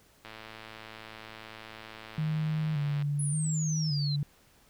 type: click train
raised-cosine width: 0.3 ms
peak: -28 dBFS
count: 306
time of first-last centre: 0.25-3.023 s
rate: 110 Hz
type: tone with vibrato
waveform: sine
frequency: 150 Hz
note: D3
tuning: 37 cents sharp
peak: -27 dBFS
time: 2.18-4.23 s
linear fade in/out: 2 ms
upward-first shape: square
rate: 0.87 Hz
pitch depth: 62 cents each way
type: exponential sweep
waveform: sine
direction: down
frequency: 10470 to 3951 Hz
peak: -34 dBFS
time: 3.19-4.16 s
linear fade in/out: 5 ms
effects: pink hiss -62 dBFS RMS until 4.69 s